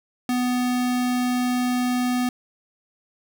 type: tone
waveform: square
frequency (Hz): 248.4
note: B3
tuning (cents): +10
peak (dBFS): -21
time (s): 0.29-2.29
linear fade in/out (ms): 2
effects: none